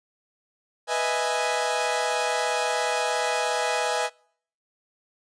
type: chord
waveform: sawtooth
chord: E major seventh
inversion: second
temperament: equal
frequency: 493.9 / 622.3 / 659.3 / 830.6 Hz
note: B4 / D#5 / E5 / G#5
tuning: 0 / 0 / 0 / 0 cents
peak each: -25 / -26 / -27 / -23 dBFS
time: 0.87-4.1 s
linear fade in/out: 50 ms
effects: noise-tail reverb RT60 0.6 s tail -26 dB re dry + resampled to 22050 Hz

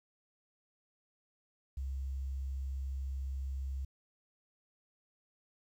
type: tone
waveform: sine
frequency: 67.1 Hz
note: C2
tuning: 44 cents sharp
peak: -35 dBFS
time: 1.77-3.85 s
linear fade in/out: 5 ms
effects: 11-bit

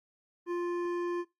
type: tone with hard clipping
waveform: sine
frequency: 349.2 Hz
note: F4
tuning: in tune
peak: -32 dBFS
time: 0.46-1.25 s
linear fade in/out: 50 ms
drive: 11 dB
effects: noise-tail reverb RT60 0.2 s tail -19 dB re dry + Opus 32 kbps

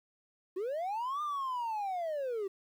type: linear two-way sweep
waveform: triangle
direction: up then down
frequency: 349.2 to 1216 to 375 Hz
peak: -30 dBFS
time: 0.56-2.48 s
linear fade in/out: 10 ms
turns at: 1.22 s
effects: tanh soft clip ceiling -27 dBFS + 11-bit

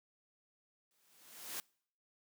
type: noise with exponential growth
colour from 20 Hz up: white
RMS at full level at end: -40 dBFS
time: 0.91-1.6 s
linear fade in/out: 1 ms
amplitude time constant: 150 ms
effects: noise-tail reverb RT60 0.6 s tail -26 dB re dry + high-pass 150 Hz 12 dB/octave

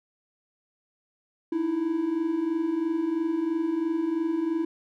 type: tone pair together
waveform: triangle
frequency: 306.9 / 329.9 Hz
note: D#4 / E4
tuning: -24 / +1 cents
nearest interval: minor second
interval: 125 cents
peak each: -29 / -23 dBFS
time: 1.52-4.65 s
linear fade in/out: 5 ms
effects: none

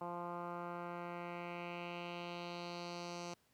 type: tone with low-pass filter sweep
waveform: 10% pulse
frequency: 173.9 Hz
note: F3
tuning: 7 cents flat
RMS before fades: -45 dBFS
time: 0.01-3.34 s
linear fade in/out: 2 ms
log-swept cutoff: 1000 to 6000 Hz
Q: 2.4
effects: pink hiss -74 dBFS RMS until 3.53 s + high-pass 80 Hz 12 dB/octave

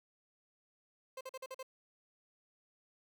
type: tone bursts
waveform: 30% pulse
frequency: 523.3 Hz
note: C5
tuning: in tune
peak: -40 dBFS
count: 6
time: 1.17-1.629 s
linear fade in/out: 5 ms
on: 39 ms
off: 45 ms
effects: none

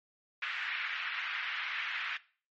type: band-pass noise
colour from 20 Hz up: pink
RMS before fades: -37 dBFS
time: 0.42-2.17 s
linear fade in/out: 2 ms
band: 1500 to 2700 Hz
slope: 24 dB/octave
effects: noise-tail reverb RT60 0.4 s tail -18 dB re dry + MP3 32 kbps

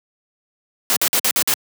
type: noise bursts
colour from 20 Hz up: white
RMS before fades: -17 dBFS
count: 6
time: 0.9-1.539 s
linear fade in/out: 0 ms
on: 64 ms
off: 51 ms
effects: high-pass 150 Hz 12 dB/octave

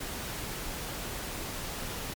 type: noise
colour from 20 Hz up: pink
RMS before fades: -37 dBFS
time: 0-2.14 s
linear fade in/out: 10 ms
effects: MP3 96 kbps

